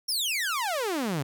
sawtooth exponential sweep, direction down, 5660 to 128.8 Hz, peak -23 dBFS, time 0.08-1.23 s, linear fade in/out 10 ms, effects none

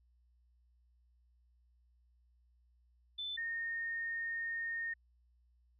sine tone pair in turn, 3520 / 1840 Hz, A7 / A#6, 0 / -23 cents, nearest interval major seventh, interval 1123 cents, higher first, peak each -38 / -36 dBFS, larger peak second, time 3.18-3.37 / 3.37-4.94 s, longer second, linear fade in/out 10 ms, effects added 60 Hz sine -67 dBFS peak until 5.79 s

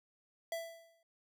square tone with exponential decay, 664 Hz, E5, 12 cents sharp, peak -35 dBFS, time 0.52-1.03 s, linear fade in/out 2 ms, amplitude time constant 110 ms, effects none

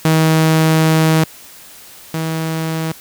sawtooth tone pair in turn, 159.2 / 160.86 Hz, D#3 / E3, +40 / -42 cents, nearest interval unison, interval 18 cents, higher second, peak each -6 / -14 dBFS, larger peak first, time 0.05-1.24 / 2.14-2.92 s, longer first, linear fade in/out 2 ms, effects white hiss -39 dBFS RMS until 3 s

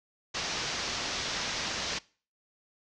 white low-pass noise, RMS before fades -34 dBFS, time 0.34-1.99 s, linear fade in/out 10 ms, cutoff 6200 Hz, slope 48 dB/octave, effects noise-tail reverb RT60 0.4 s tail -22 dB re dry

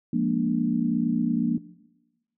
sine chord, Bb dominant seventh, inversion second, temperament equal with one note detuned, 174.61 / 207.7 / 236.5 / 293.7 Hz, F3 / Ab3 / Bb3 / D4, 0 / 0 / +25 / 0 cents, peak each -28 / -29 / -24 / -28 dBFS, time 0.13-1.58 s, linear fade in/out 5 ms, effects noise-tail reverb RT60 1.0 s tail -17 dB re dry

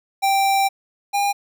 square tone pair in turn, 784 / 807 Hz, G5 / G#5, 0 / -50 cents, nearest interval minor second, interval 50 cents, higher second, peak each -16 / -18 dBFS, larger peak first, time 0.22-0.69 / 1.13-1.33 s, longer first, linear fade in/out 20 ms, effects none

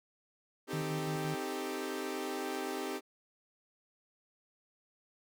sawtooth chord, A half-diminished seventh, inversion first, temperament equal, 261.6 / 311.1 / 392 / 440 Hz, C4 / Eb4 / G4 / A4, 0 / 0 / 0 / 0 cents, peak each -38 / -38 / -35 / -41 dBFS, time 0.67-3.01 s, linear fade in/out 50 ms
sine tone with tremolo, 155.56 Hz, D#3, in tune, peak -35 dBFS, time 0.73-1.35 s, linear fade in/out 5 ms, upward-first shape square, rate 5.8 Hz, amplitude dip 35%
effects none

